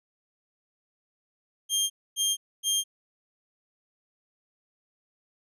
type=tone bursts; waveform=20% pulse; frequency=3200 Hz; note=G7; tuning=35 cents sharp; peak=-18 dBFS; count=3; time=1.69-2.84 s; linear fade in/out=50 ms; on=210 ms; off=260 ms; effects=resampled to 32000 Hz